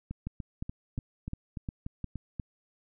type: two click trains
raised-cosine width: 5 ms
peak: -24 / -22 dBFS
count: 8 / 7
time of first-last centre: 0.11-2.157 / 0.27-2.398 s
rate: 3.42 / 2.82 Hz
effects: none